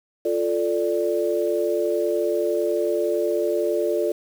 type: chord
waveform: sine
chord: D minor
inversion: first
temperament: equal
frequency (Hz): 349.2 / 440 / 587.3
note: F4 / A4 / D5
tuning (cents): 0 / 0 / 0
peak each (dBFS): -24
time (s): 0.25-4.12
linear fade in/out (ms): 5
effects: 7-bit